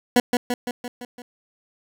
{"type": "tone with echo", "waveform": "20% pulse", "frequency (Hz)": 244.8, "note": "B3", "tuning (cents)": -15, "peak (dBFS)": -8, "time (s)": [0.16, 0.2], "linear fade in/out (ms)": 2, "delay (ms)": 170, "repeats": 6, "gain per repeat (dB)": -4, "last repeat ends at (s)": 1.22, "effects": []}